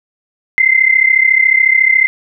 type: tone pair together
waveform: sine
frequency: 2059 / 2093 Hz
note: C7 / C7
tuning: -28 / 0 cents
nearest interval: unison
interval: 28 cents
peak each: -10 dBFS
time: 0.58-2.07 s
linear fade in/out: 0 ms
effects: none